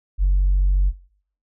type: tone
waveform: sine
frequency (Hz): 46.97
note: F#1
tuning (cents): +27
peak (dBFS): -12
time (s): 0.18-0.93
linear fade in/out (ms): 50
effects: noise-tail reverb RT60 0.6 s tail -23 dB re dry + tanh soft clip ceiling -11 dBFS